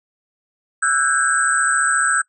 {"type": "tone cluster", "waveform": "sine", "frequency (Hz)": [1330, 1485, 1619, 8070], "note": ["E6", "F#6", "G#6", "B8"], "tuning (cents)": [15, 6, -45, 36], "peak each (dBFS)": -20, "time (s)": [0.82, 2.22], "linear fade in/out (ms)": 10, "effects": ["noise-tail reverb RT60 0.1 s tail -23 dB re dry"]}